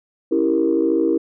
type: chord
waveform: sine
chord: C# diminished seventh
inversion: none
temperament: equal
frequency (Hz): 277.2 / 329.6 / 392 / 466.2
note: C#4 / E4 / G4 / Bb4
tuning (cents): 0 / 0 / 0 / 0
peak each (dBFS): -23 / -17 / -22 / -21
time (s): 0.31-1.18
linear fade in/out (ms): 10
effects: tanh soft clip ceiling -6 dBFS